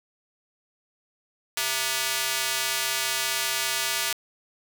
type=tone with high-pass filter; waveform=square; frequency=132.4 Hz; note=C3; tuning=21 cents sharp; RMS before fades=-27 dBFS; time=1.57-4.13 s; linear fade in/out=2 ms; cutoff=2000 Hz; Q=0.52; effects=8-bit